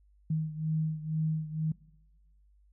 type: beating tone pair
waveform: sine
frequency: 156.5 / 158.6 Hz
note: D#3 / D#3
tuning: +10 / +33 cents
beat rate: 2.1 Hz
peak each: -30 / -34 dBFS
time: 0.3-1.72 s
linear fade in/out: 5 ms
effects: noise-tail reverb RT60 1.0 s tail -21 dB re dry + added 50 Hz sine -60 dBFS peak until 2.72 s